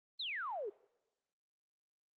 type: exponential sweep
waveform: sine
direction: down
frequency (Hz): 4295 to 373.8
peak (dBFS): -38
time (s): 0.19-0.7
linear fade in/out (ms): 10
effects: noise-tail reverb RT60 1.0 s tail -24 dB re dry + Opus 32 kbps